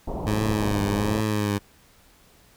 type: low-pass noise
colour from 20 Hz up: pink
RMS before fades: -30 dBFS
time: 0.07-1.21 s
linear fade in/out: 10 ms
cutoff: 1000 Hz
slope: 48 dB/octave
type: tone with vibrato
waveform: 15% pulse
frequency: 104.3 Hz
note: G#2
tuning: 8 cents sharp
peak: -16 dBFS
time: 0.26-1.59 s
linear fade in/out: 20 ms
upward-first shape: triangle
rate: 1.3 Hz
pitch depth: 72 cents each way
effects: pink hiss -56 dBFS RMS until 2.56 s

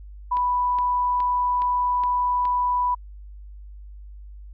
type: tone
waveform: sine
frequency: 987.8 Hz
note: B5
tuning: in tune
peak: -19 dBFS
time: 0.31-2.95 s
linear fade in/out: 10 ms
type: click train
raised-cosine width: 0.3 ms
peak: -23 dBFS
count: 6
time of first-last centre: 0.37-2.453 s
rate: 2.4 Hz
effects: added 50 Hz sine -38 dBFS peak until 4.53 s

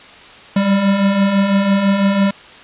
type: beating tone pair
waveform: square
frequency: 192.6 / 198.6 Hz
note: G3 / G3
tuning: -30 / +23 cents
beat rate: 6 Hz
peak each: -21 / -13 dBFS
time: 0.56-2.31 s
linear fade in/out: 5 ms
effects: white hiss -39 dBFS RMS until 2.63 s + resampled to 8000 Hz

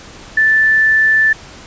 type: tone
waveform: sine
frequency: 1760 Hz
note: A6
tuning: in tune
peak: -8 dBFS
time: 0.37-1.33 s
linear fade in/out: 5 ms
effects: pink hiss -36 dBFS RMS until 1.66 s + resampled to 16000 Hz

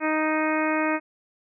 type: harmonic tone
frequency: 311.1 Hz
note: D#4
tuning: in tune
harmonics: 1 / 2 / 3 / 4 / 5 / 6 / 7 / 8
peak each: -25 / -28 / -30 / -31 / -32 / -33 / -33 / -34 dBFS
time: 0-1 s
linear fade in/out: 50 ms
effects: none

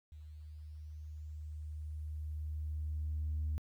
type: tone with level ramp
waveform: sine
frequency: 76.5 Hz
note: D#2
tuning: 29 cents flat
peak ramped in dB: -48 to -31 dBFS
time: 0.12-3.58 s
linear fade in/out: 0 ms
effects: tanh soft clip ceiling -30 dBFS + 12-bit

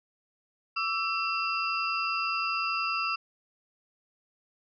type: tone cluster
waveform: sine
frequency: 1152 / 1323 / 2705 / 4858 Hz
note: D6 / E6 / E7 / D#8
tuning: -34 / +6 / +44 / -42 cents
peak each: -35 / -31 / -31 / -36 dBFS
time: 0.76-3.16 s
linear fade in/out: 10 ms
effects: none

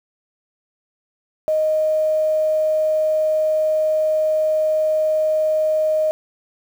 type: tone with quantisation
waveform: sine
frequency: 622.3 Hz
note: D#5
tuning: in tune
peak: -15 dBFS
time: 1.48-6.11 s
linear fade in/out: 0 ms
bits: 7
effects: none

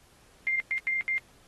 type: tone bursts at uneven times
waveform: sine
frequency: 2104 Hz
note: C7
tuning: 9 cents sharp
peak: -25 dBFS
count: 4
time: 0.47-0.6 / 0.71-0.78 / 0.87-1.01 / 1.08-1.18 s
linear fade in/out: 0 ms
effects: pink hiss -60 dBFS RMS until 1.47 s + AAC 32 kbps

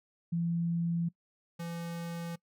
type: tone pair in turn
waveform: sine / square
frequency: 169.3 / 169.3 Hz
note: E3 / E3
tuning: +46 / +46 cents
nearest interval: unison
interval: 0 cents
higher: neither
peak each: -28 / -37 dBFS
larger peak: first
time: 0.32-1.09 / 1.59-2.36 s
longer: neither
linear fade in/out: 10 ms
effects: noise-tail reverb RT60 0.1 s tail -22 dB re dry

